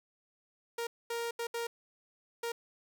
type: tone bursts at uneven times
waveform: sawtooth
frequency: 467.5 Hz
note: A#4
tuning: 5 cents sharp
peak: -30 dBFS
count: 5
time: 0.78-0.87 / 1.1-1.31 / 1.39-1.47 / 1.54-1.67 / 2.43-2.52 s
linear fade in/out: 5 ms
effects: none